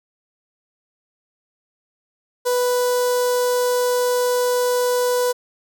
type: tone with notch filter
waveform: sawtooth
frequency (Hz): 493.9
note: B4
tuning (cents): 0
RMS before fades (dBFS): -19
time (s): 2.45-5.33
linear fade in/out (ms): 20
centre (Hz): 2300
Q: 0.6
effects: none